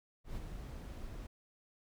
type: noise with ADSR envelope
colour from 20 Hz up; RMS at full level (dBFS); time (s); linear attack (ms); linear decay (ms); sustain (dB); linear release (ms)
brown; -40; 0.24-1.27; 130; 17; -5; 9
effects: none